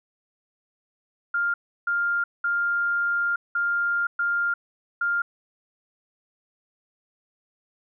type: tone bursts at uneven times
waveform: sine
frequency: 1401 Hz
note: F6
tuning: 5 cents sharp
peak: -21 dBFS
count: 6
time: 1.34-1.54 / 1.87-2.24 / 2.44-3.36 / 3.55-4.07 / 4.19-4.54 / 5.01-5.22 s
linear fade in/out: 5 ms
effects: none